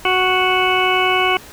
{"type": "harmonic tone", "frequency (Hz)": 370, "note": "F#4", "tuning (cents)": 0, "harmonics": [1, 2, 3, 4, 6, 7, 8], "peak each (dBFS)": [-20, -20, -20, -24, -20, -24, -22], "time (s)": [0.05, 1.37], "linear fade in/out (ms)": 2, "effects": ["pink hiss -39 dBFS RMS until 1.52 s"]}